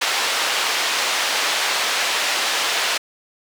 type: band-pass noise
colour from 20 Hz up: white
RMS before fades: -21 dBFS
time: 0.01-2.98 s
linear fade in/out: 10 ms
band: 560 to 4200 Hz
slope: 12 dB/octave
effects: none